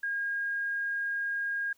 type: tone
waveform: sine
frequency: 1625 Hz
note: G#6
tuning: 38 cents flat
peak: -29 dBFS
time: 0.03-1.73 s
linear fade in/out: 5 ms
effects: white hiss -68 dBFS RMS until 1.77 s